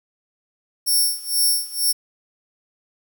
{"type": "tone with tremolo", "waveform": "5% pulse", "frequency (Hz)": 5460, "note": "F8", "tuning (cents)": -40, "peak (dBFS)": -9, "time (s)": [0.86, 1.93], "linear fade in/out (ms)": 20, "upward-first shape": "sine", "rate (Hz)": 2.1, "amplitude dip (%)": 90, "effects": ["8-bit"]}